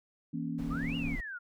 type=chord; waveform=sine; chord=A# diminished; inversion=second; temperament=equal with one note detuned; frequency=164.81 / 236.7 / 277.2 Hz; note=E3 / A#3 / C#4; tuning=0 / +27 / 0 cents; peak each=-37 dBFS; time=0.33-1.16 s; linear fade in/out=10 ms
type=noise; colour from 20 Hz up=brown; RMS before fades=-40 dBFS; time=0.58-1.21 s; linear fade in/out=10 ms
type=exponential two-way sweep; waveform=sine; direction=up then down; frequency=1139 to 2921 to 1381 Hz; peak=-38 dBFS; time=0.7-1.39 s; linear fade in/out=20 ms; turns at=0.96 s
effects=none